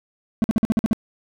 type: tone bursts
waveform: triangle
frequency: 221.2 Hz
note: A3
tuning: 9 cents sharp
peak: -12 dBFS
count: 8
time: 0.42-0.931 s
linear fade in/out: 0 ms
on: 21 ms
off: 49 ms
effects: none